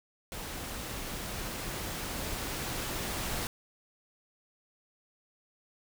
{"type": "noise with level ramp", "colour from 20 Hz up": "pink", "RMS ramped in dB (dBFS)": [-40, -34], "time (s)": [0.32, 3.47], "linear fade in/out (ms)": 0, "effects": []}